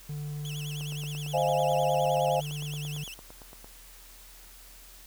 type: tone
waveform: triangle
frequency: 147.8 Hz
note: D3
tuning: 11 cents sharp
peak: -31 dBFS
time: 0.09-3.04 s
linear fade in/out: 5 ms
type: tone with vibrato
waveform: sawtooth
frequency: 2989 Hz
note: F#7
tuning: 17 cents sharp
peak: -37 dBFS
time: 0.45-3.14 s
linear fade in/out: 0 ms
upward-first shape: sine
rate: 9.7 Hz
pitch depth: 240 cents each way
type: click train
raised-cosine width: 1 ms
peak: -33 dBFS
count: 26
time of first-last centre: 0.81-3.644 s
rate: 8.82 Hz
type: chord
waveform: sine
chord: F minor seventh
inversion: second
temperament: equal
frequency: 523.3 / 622.3 / 698.5 / 830.6 Hz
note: C5 / Eb5 / F5 / Ab5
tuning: 0 / 0 / 0 / 0 cents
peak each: -28 / -30 / -28 / -30 dBFS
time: 1.33-2.41 s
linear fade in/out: 20 ms
effects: added 41 Hz sine -52 dBFS peak until 5.06 s + white hiss -52 dBFS RMS until 5.06 s